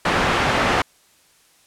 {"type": "low-pass noise", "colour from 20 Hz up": "white", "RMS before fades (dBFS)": -19, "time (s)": [0.05, 0.82], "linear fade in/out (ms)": 5, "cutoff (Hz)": 1700, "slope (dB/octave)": 12, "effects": ["white hiss -56 dBFS RMS until 1.66 s", "low-pass 11000 Hz 12 dB/octave"]}